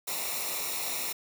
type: noise with comb filter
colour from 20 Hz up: white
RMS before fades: -33 dBFS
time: 0.07-1.13 s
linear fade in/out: 10 ms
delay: 0.63 ms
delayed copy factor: -0.7
effects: none